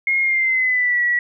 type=tone with pitch glide; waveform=sine; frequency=2147 to 1935 Hz; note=C7 to B6; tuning=+44 to -36 cents; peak=-15 dBFS; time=0.07-1.19 s; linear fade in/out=2 ms; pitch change=-180 cents; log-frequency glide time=0.21-1.02 s; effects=none